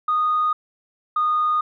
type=tone pair in turn; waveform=sine; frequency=1236 / 1230.2 Hz; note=D#6 / D#6; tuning=-12 / -20 cents; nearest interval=unison; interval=8 cents; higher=first; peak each=-16 dBFS; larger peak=neither; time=0.08-0.53 / 1.16-1.61 s; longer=neither; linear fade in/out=5 ms; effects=tanh soft clip ceiling -13 dBFS